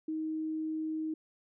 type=tone; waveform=sine; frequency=314.6 Hz; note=D#4; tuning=19 cents sharp; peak=-32 dBFS; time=0.08-1.14 s; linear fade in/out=5 ms; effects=none